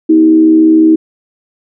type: tone with frequency modulation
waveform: sine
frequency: 318.6 Hz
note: D#4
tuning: 41 cents sharp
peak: -3 dBFS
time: 0.09-0.96 s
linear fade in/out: 10 ms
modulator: 74.1 Hz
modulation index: 0.42
effects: none